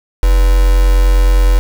sine tone with quantisation, 44.8 Hz, F1, 45 cents sharp, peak -6 dBFS, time 0.23-1.59 s, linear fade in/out 0 ms, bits 3, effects none

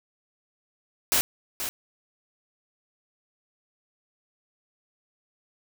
white noise with echo, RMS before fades -22 dBFS, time 1.12-1.21 s, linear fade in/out 0 ms, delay 480 ms, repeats 1, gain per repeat -9 dB, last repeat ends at 1.69 s, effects none

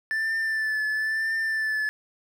triangle tone with vibrato, 1760 Hz, A6, in tune, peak -22 dBFS, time 0.11-1.89 s, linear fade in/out 0 ms, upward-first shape triangle, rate 1 Hz, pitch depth 37 cents each way, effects none

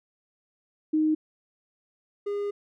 sine / triangle tone pair in turn, 310.4 / 407.5 Hz, D#4 / G#4, -4 / -33 cents, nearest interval perfect fourth, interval 471 cents, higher second, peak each -20 / -25 dBFS, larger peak first, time 0.93-1.15 / 2.26-2.51 s, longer second, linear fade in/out 10 ms, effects none

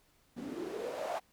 white noise with band-pass filter sweep, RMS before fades -39 dBFS, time 0.36-1.2 s, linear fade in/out 20 ms, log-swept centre 230 to 770 Hz, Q 6.4, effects pink hiss -69 dBFS RMS until 1.32 s

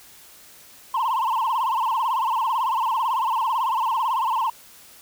sine tone with vibrato, 973 Hz, B5, 26 cents flat, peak -17 dBFS, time 0.94-4.5 s, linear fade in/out 5 ms, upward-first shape sine, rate 18 Hz, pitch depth 180 cents each way, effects tanh soft clip ceiling -19 dBFS + white hiss -48 dBFS RMS until 5.01 s

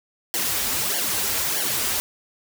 white noise with flanger, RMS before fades -24 dBFS, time 0.34-2 s, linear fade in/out 0 ms, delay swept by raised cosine 0.78 to 6.58 ms, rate 1.6 Hz, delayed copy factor -1, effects none

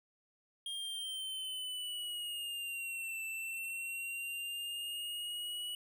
square linear two-way sweep, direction down then up, 3230 to 2659 to 2935 Hz, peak -39 dBFS, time 0.66-5.75 s, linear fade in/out 2 ms, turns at 3.24 s, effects none

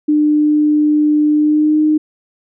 sine tone with pitch glide, 300.2 to 306.5 Hz, D4 to D#4, +38 to -26 cents, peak -9 dBFS, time 0.08-1.98 s, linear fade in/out 10 ms, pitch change +36 cents, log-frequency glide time 1.36-1.8 s, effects none

